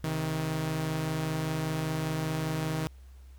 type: tone pair together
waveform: sawtooth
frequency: 132.69 / 157.8 Hz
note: C3 / D#3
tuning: +25 / +25 cents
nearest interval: minor third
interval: 300 cents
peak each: -32 / -26 dBFS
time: 0.04-2.87 s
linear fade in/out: 0 ms
effects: added 65 Hz sine -47 dBFS peak until 3.38 s + pink hiss -65 dBFS RMS until 3.38 s